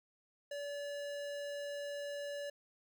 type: tone with notch filter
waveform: square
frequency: 574 Hz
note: D5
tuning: 40 cents flat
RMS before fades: -42 dBFS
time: 0.51-2.5 s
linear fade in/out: 5 ms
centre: 12000 Hz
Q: 0.91
effects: 13-bit